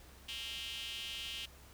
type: tone with high-pass filter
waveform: square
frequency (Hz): 123.47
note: B2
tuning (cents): 0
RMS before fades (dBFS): -43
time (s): 0.28-1.46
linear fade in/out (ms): 10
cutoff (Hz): 3000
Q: 6.1
effects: added 66 Hz sine -58 dBFS peak until 1.73 s + pink hiss -59 dBFS RMS until 1.73 s